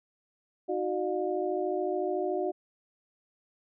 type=tone cluster; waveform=sine; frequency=316.2 / 369.9 / 603 / 711 Hz; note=D#4 / F#4 / D5 / F5; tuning=+28 / 0 / +46 / +31 cents; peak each=-36 / -30 / -34 / -35 dBFS; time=0.68-2.52 s; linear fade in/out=20 ms; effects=none